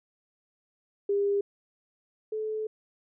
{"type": "tone pair in turn", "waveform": "sine", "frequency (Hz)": [402.6, 433.3], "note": ["G4", "A4"], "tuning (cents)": [46, -27], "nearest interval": "minor second", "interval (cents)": 127, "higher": "second", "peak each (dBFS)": [-23, -29], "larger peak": "first", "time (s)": [[1.09, 1.41], [2.32, 2.67]], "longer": "second", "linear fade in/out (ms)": 5, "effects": []}